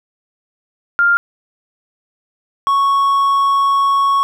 sine / triangle tone pair in turn, 1399 / 1107.9 Hz, F6 / C#6, +3 / -1 cents, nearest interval major third, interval 404 cents, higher first, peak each -9 dBFS, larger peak neither, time 0.99-1.17 / 2.67-4.23 s, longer second, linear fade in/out 0 ms, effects none

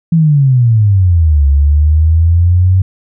sine exponential two-way sweep, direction down then up, 169 to 69.3 to 94.8 Hz, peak -5 dBFS, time 0.12-2.82 s, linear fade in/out 5 ms, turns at 1.47 s, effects none

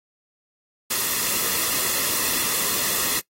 white noise with comb filter, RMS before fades -23 dBFS, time 0.9-3.2 s, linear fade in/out 10 ms, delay 1.3 ms, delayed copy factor -0.5, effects noise-tail reverb RT60 0.1 s tail -19 dB re dry + AAC 48 kbps

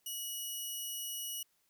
10% pulse tone, 2925 Hz, F#7, 21 cents flat, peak -30 dBFS, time 0.06-1.43 s, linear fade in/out 5 ms, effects white hiss -75 dBFS RMS until 1.69 s

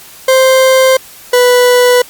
40% pulse tone pair in turn, 523.3 / 493.3 Hz, C5 / B4, 0 / -2 cents, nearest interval minor second, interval 102 cents, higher first, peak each -4 dBFS, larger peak neither, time 0.28-0.97 / 1.33-2.02 s, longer neither, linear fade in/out 5 ms, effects white hiss -35 dBFS RMS until 2.09 s + Opus 48 kbps

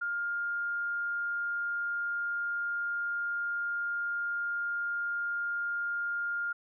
sine tone, 1408 Hz, F6, 14 cents sharp, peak -30 dBFS, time 0.01-6.53 s, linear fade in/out 10 ms, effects none

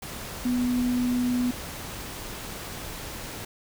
sine tone in noise, 246.9 Hz, B3, in tune, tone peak -22 dBFS, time 0.45-1.51 s, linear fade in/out 5 ms, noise pink, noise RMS -37 dBFS, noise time 0.02-3.45 s, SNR +12 dB, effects none

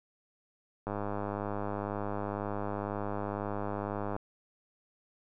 click train, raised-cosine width 1 ms, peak -21 dBFS, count 337, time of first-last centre 0.87-4.164 s, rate 102 Hz, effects none

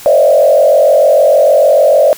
sine tone with frequency modulation, 595 Hz, D5, 22 cents sharp, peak -4 dBFS, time 0.06-2.13 s, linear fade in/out 0 ms, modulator 46.6 Hz, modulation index 1.5, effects white hiss -32 dBFS RMS until 2.17 s

